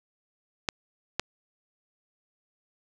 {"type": "clicks", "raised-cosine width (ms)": 0.2, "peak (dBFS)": -8, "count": 2, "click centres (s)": [0.688, 1.196], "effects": []}